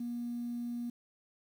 sine tone, 239 Hz, A#3, 43 cents sharp, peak -34 dBFS, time 0-0.9 s, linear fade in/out 5 ms, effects tanh soft clip ceiling -31 dBFS + 10-bit

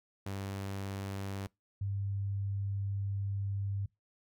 sawtooth / sine tone pair in turn, 98 / 99.25 Hz, G2 / G2, 0 / +22 cents, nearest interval unison, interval 22 cents, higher second, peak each -33 / -32 dBFS, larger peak second, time 0.26-1.47 / 1.81-3.86 s, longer second, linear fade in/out 5 ms, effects noise-tail reverb RT60 0.2 s tail -24 dB re dry

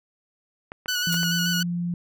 clicks, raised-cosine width 0.5 ms, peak -20 dBFS, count 4, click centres 0.719 / 0.859 / 1.143 / 1.232 s
15% pulse tone with vibrato, 1474 Hz, F#6, 7 cents flat, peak -17 dBFS, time 0.88-1.63 s, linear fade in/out 5 ms, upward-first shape square, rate 6.9 Hz, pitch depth 24 cents each way
sine tone with pitch glide, 170.4 to 173.88 Hz, F3 to F3, -42 to -7 cents, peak -24 dBFS, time 1.07-1.94 s, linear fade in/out 2 ms, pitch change +35 cents, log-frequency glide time 1.32-1.45 s
blue noise with exponential decay, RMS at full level -25 dBFS, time 1.12-1.24 s, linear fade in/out 5 ms, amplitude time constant 24 ms
effects none

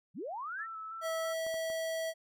sine linear sweep, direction up, 126.2 to 1912 Hz, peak -37 dBFS, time 0.14-0.67 s, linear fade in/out 50 ms
sine tone with vibrato, 1318.5 Hz, E6, in tune, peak -40 dBFS, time 0.58-1.34 s, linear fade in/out 20 ms, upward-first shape square, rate 3 Hz, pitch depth 18 cents each way
square tone, 650 Hz, E5, 24 cents flat, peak -34 dBFS, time 1.01-2.14 s, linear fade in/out 50 ms
clicks, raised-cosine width 1 ms, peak -36 dBFS, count 3, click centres 1.466 / 1.542 / 1.701 s
effects none

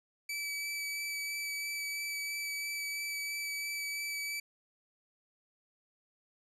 sawtooth tone with vibrato, 2300 Hz, D7, 37 cents flat, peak -32 dBFS, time 0.29-4.4 s, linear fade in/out 5 ms, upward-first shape sine, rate 3 Hz, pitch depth 10 cents each way, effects resampled to 32000 Hz

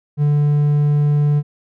triangle tone, 146.83 Hz, D3, in tune, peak -10 dBFS, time 0.17-1.43 s, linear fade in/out 50 ms, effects none

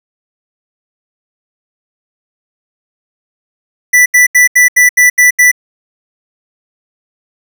square tone bursts, 1975.5 Hz, B6, in tune, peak -4 dBFS, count 8, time 3.93-5.516 s, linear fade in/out 10 ms, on 130 ms, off 78 ms, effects none

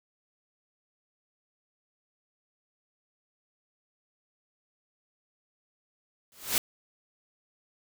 white noise with exponential growth, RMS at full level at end -22 dBFS, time 6.32-6.58 s, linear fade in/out 1 ms, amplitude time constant 56 ms, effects none

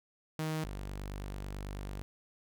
sawtooth tone pair in turn, 156.9 / 49.11 Hz, D#3 / G1, +15 / +4 cents, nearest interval octave + minor sixth, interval 2011 cents, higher first, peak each -29 / -35 dBFS, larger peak first, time 0.39-0.64 / 0.64-2.02 s, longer second, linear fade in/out 0 ms, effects none

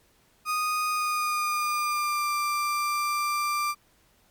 35% pulse tone with pitch glide, 1240 to 1182.6 Hz, D#6 to D6, -6 to +12 cents, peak -23 dBFS, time 0.45-3.75 s, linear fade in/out 50 ms, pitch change -82 cents, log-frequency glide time 0.88-2.33 s, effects pink hiss -63 dBFS RMS until 4.3 s + MP3 96 kbps

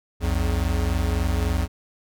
square tone pair together, 60.68 / 84.3 Hz, B1 / E2, -30 / +39 cents, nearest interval tritone, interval 569 cents, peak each -24 dBFS, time 0.2-1.68 s, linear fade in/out 50 ms, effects none

